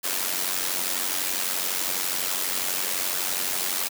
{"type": "noise with amplitude modulation", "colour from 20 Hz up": "white", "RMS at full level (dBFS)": -24, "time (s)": [0.03, 3.89], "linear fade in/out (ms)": 20, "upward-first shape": "sine", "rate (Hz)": 92, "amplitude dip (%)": 65, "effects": ["high-pass 200 Hz 12 dB/octave"]}